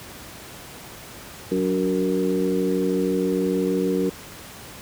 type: harmonic tone with a mistuned harmonic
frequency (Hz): 93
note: F#2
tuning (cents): +9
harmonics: 2 / 3 / 4 / 5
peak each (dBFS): -25 / -25 / -25 / -25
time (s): 1.51-4.1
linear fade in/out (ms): 10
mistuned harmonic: 3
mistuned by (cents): +40
effects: pink hiss -40 dBFS RMS until 4.81 s + high-pass 60 Hz 12 dB/octave

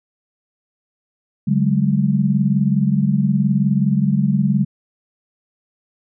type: tone cluster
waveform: sine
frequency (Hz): 143.4 / 188.9 / 208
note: D3 / F#3 / G#3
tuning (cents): -41 / +36 / +3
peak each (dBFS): -18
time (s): 1.47-4.65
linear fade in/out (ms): 10
effects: none

